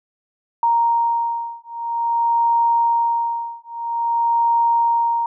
sine beating tone pair, 932.3 / 932.8 Hz, A#5 / A#5, 0 / +1 cents, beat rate 0.5 Hz, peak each -19 dBFS, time 0.63-5.26 s, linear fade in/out 2 ms, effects none

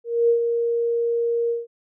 sine tone with ADSR envelope, 468.2 Hz, A#4, 8 cents sharp, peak -13 dBFS, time 0.04-1.67 s, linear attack 250 ms, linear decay 99 ms, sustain -6 dB, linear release 170 ms, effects none

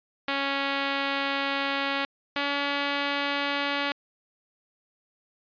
5% pulse tone pair in turn, 277.1 / 283.7 Hz, C#4 / C#4, -1 / +40 cents, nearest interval unison, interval 41 cents, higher second, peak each -14 / -14 dBFS, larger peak neither, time 0.28-2.05 / 2.36-3.92 s, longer first, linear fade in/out 2 ms, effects resampled to 11025 Hz

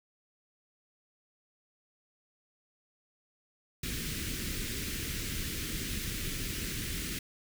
pink band-stop noise, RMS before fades -36 dBFS, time 3.83-7.19 s, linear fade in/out 5 ms, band 370 to 1700 Hz, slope 24 dB/octave, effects none

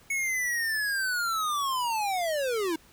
square linear sweep, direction down, 2214 to 309.5 Hz, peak -27 dBFS, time 0.1-2.76 s, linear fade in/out 5 ms, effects pink hiss -57 dBFS RMS until 2.92 s

